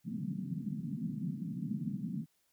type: band-pass noise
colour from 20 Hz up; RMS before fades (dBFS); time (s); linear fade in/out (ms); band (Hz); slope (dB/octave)
white; -38; 0.04-2.26; 50; 140 to 240; 48
effects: white hiss -75 dBFS RMS until 2.52 s